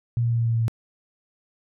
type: tone with pitch steps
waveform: sine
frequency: 118.3 / 117.55 / 116.81 / 116.07 / 115.33 / 114.6 / 113.87 Hz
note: A#2 / A#2 / A#2 / A#2 / A#2 / A#2 / A#2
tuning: +26 / +15 / +4 / -7 / -18 / -29 / -40 cents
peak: -19 dBFS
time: 0.17-0.681 s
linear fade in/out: 0 ms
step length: 73 ms
effects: none